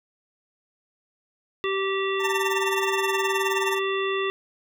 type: harmonic tone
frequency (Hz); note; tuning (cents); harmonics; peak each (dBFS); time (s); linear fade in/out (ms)
388.4; G4; -16; 1 / 3 / 5 / 7 / 9; -25 / -30 / -32 / -33 / -35; 1.64-4.3; 0
type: tone with tremolo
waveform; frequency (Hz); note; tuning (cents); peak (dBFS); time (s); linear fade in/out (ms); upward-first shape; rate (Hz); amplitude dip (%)
20% pulse; 903; A5; +45; -18; 2.19-3.8; 50; triangle; 19; 95
effects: none